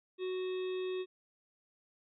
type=harmonic tone; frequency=370.1 Hz; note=F#4; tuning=in tune; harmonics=1 / 3 / 5 / 7 / 9 / 10; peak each=-34 / -53 / -56 / -51 / -56 / -53 dBFS; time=0.18-1.06 s; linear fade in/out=50 ms; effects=none